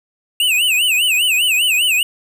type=tone with vibrato; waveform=square; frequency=2734 Hz; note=F7; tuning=37 cents flat; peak=-13 dBFS; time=0.4-2.03 s; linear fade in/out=2 ms; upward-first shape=sine; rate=5 Hz; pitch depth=180 cents each way; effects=none